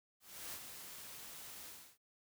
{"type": "noise with ADSR envelope", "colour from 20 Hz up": "white", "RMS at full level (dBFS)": -45, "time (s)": [0.2, 1.98], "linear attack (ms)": 330, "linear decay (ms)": 58, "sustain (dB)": -6, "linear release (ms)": 310, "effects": []}